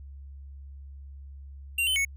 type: tone with pitch steps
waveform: square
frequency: 2765 / 3052 / 2211 Hz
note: F7 / G7 / C#7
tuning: -18 / -47 / -5 cents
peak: -24 dBFS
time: 1.78-2.05 s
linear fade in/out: 5 ms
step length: 90 ms
effects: added 69 Hz sine -41 dBFS peak until 2.16 s